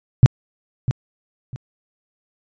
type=tone with echo; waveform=sine; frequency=126.7 Hz; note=B2; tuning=45 cents sharp; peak=-3 dBFS; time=0.23-0.26 s; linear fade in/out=0 ms; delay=650 ms; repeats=2; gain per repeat=-12 dB; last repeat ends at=1.56 s; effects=resampled to 16000 Hz